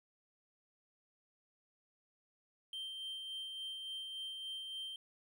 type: tone with tremolo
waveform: triangle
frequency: 3140 Hz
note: G7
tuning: 2 cents sharp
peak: -39 dBFS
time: 2.73-4.96 s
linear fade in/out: 2 ms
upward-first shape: sine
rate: 3.5 Hz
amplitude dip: 30%
effects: none